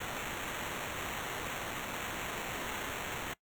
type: noise with sample-and-hold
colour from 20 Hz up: white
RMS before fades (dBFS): -39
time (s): 0-3.34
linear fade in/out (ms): 10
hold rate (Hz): 4900
effects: noise-tail reverb RT60 0.1 s tail -21 dB re dry